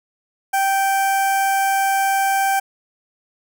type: tone with notch filter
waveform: sawtooth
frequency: 781 Hz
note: G5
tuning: 7 cents flat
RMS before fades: -18 dBFS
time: 0.53-2.6 s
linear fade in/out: 10 ms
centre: 3900 Hz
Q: 0.81
effects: none